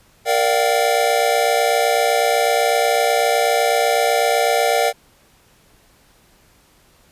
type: chord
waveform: square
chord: G minor seventh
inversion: first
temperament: equal with one note detuned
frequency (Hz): 466.2 / 587.3 / 698.5 / 766.5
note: Bb4 / D5 / F5 / G5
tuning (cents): 0 / 0 / 0 / -39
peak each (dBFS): -21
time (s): 0.25-4.93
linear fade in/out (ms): 50
effects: pink hiss -54 dBFS RMS until 7.11 s + resampled to 32000 Hz